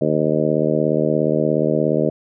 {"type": "harmonic tone", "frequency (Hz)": 77, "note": "D#2", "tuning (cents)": -17, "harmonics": [2, 3, 4, 5, 6, 7, 8], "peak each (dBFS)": [-23, -23, -23, -23, -23, -23, -23], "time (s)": [0.01, 2.1], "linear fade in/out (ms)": 5, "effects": []}